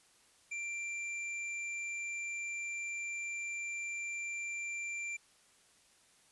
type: tone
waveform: square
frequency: 2361 Hz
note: D7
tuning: 9 cents sharp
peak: -38 dBFS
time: 0.51-5.17 s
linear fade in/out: 10 ms
effects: white hiss -66 dBFS RMS until 6.31 s + resampled to 24000 Hz

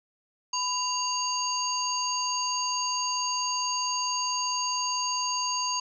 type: harmonic tone with a mistuned harmonic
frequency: 932.3 Hz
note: A#5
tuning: in tune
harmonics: 1 / 3 / 5 / 7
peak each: -30 / -36 / -31 / -32 dBFS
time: 0.53-5.8 s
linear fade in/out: 5 ms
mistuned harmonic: 1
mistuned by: +120 cents
effects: none

